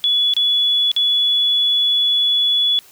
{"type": "tone with dropouts", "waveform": "sine", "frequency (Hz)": 3410, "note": "G#7", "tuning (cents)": 45, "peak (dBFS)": -13, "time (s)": [0.04, 2.79], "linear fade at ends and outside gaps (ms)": 0, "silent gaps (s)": [[0.337, 0.366], [0.916, 0.964]], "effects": ["white hiss -47 dBFS RMS until 2.91 s"]}